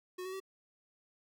square tone with pitch steps, 365.5 / 375.3 / 383.5 Hz, F#4 / F#4 / G4, -21 / +25 / -38 cents, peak -40 dBFS, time 0.18-0.402 s, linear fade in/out 10 ms, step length 74 ms, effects none

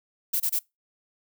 violet noise bursts, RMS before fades -25 dBFS, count 3, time 0.33-0.592 s, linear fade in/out 10 ms, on 70 ms, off 26 ms, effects noise-tail reverb RT60 0.2 s tail -24 dB re dry

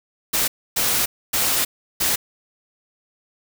white noise bursts at uneven times, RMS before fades -20 dBFS, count 4, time 0.33-0.48 / 0.76-1.06 / 1.33-1.65 / 2-2.16 s, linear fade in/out 10 ms, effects none

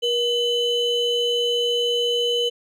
triangle ring-modulated tone, 1748 Hz, A6, 12 cents flat, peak -14 dBFS, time 0.02-2.5 s, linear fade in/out 20 ms, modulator 1270 Hz, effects none

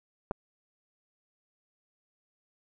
clicks, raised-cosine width 1 ms, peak -16 / -24 dBFS, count 2, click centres 0.311 / 0.316 s, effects none

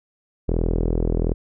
sawtooth tone with low-pass filter, 41.2 Hz, E1, in tune, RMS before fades -21 dBFS, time 0.48-1.34 s, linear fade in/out 10 ms, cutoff 430 Hz, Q 2.5, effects none

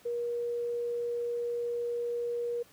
sine tone, 476.2 Hz, A#4, 37 cents sharp, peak -30 dBFS, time 0.05-2.63 s, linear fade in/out 10 ms, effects pink hiss -59 dBFS RMS until 2.72 s + high-pass 80 Hz 12 dB/octave

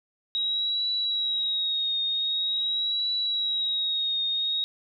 sine tone with vibrato, 3814 Hz, A#7, 39 cents sharp, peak -24 dBFS, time 0.35-4.64 s, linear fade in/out 0 ms, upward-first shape triangle, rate 0.45 Hz, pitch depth 56 cents each way, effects none

